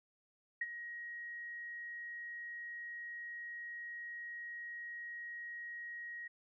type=tone with ADSR envelope; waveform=sine; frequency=1890 Hz; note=A#6; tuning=23 cents sharp; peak=-32 dBFS; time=0.61-6.28 s; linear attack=6 ms; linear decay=35 ms; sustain=-11 dB; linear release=9 ms; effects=none